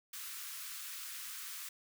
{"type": "high-pass noise", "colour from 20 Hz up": "white", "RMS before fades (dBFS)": -45, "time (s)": [0.13, 1.69], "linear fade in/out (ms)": 5, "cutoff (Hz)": 1100, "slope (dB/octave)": 48, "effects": []}